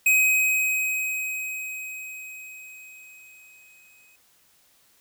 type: tone with exponential decay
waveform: square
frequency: 2527 Hz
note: D#7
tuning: 26 cents sharp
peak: -16 dBFS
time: 0.06-4.16 s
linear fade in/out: 5 ms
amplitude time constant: 890 ms
effects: white hiss -61 dBFS RMS until 5 s